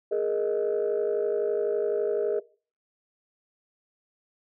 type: chord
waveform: sine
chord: Ab suspended second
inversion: none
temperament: just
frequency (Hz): 415.3 / 467.2 / 623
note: Ab4 / Bb4 / Eb5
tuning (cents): 0 / +4 / +2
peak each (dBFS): -25 / -27 / -30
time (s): 0.11-2.4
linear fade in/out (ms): 10
effects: noise-tail reverb RT60 0.4 s tail -22 dB re dry + tanh soft clip ceiling -18 dBFS